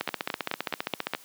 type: two click trains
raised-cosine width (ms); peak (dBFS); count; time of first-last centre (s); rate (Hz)
0.3; -11 / -12; 18 / 6; 0.01-1.136 / 0.09-1.149; 15.1 / 4.72
effects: white hiss -52 dBFS RMS until 1.24 s + high-pass 200 Hz 12 dB/octave